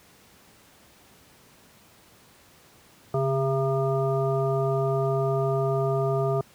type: harmonic tone with a mistuned harmonic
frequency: 134.4 Hz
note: C3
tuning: 47 cents sharp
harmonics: 1 / 3 / 5 / 7 / 9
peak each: -25 / -26 / -28 / -40 / -34 dBFS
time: 3.14-6.41 s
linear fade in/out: 2 ms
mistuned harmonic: 1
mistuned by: +33 cents
effects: pink hiss -55 dBFS RMS until 6.54 s + high-pass 80 Hz 12 dB/octave